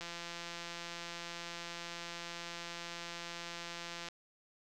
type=click train; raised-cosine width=0.2 ms; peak=-26 dBFS; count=698; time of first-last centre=0.01-4.086 s; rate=171 Hz; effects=none